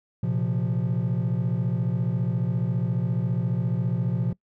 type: chord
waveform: triangle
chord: Bb suspended second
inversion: none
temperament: just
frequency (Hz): 116.54 / 131.11 / 174.81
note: Bb2 / C3 / F3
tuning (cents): 0 / +4 / +2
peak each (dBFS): -24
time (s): 0.23-4.33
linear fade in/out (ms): 5
effects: noise-tail reverb RT60 0.1 s tail -23 dB re dry + tanh soft clip ceiling -16 dBFS